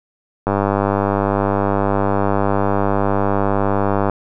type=click train; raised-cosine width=1 ms; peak=-3 dBFS; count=363; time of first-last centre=0.47-4.097 s; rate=99.8 Hz; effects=none